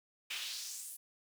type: noise with high-pass filter sweep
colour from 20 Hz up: brown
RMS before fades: -43 dBFS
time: 0.3-0.97 s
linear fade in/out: 10 ms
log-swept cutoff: 2500 to 11000 Hz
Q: 2.2
effects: none